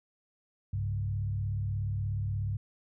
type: tone with frequency modulation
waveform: sine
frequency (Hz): 100.5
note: G2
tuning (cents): +44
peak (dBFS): -29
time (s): 0.73-2.57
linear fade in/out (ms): 5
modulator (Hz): 36.7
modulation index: 0.75
effects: none